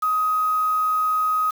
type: tone with quantisation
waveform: sine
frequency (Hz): 1258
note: D#6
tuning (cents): +19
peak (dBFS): -18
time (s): 0.02-1.51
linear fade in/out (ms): 10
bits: 6
effects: none